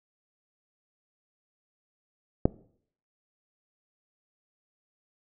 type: click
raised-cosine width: 2 ms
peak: -6 dBFS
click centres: 2.455 s
effects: noise-tail reverb RT60 0.6 s tail -21 dB re dry